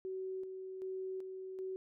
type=tone with tremolo; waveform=sine; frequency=377.2 Hz; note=F#4; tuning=33 cents sharp; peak=-38 dBFS; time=0.05-1.76 s; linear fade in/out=0 ms; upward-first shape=square; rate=1.3 Hz; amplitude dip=40%; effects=none